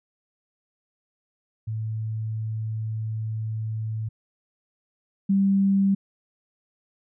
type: tone pair in turn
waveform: sine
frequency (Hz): 110 / 196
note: A2 / G3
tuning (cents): 0 / 0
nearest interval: minor seventh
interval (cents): 1000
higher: second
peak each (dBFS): -26 / -17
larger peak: second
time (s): 1.67-4.09 / 5.29-5.95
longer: first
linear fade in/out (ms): 10
effects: none